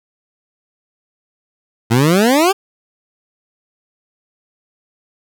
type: exponential sweep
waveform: 20% pulse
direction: up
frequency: 110 to 407.3 Hz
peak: -5 dBFS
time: 1.9-2.53 s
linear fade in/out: 20 ms
effects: none